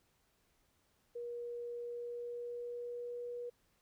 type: tone with pitch glide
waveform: sine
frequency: 477.4 to 482.9 Hz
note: A#4 to B4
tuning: +41 to -39 cents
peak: -40 dBFS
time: 1.15-3.5 s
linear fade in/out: 10 ms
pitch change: +20 cents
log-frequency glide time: 1.75-3.24 s
effects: pink hiss -75 dBFS RMS until 3.81 s